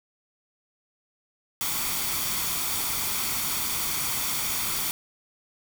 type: noise with comb filter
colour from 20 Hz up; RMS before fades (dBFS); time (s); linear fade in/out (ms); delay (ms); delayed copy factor
white; -28; 1.61-4.91; 0; 0.88; +0.5
effects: none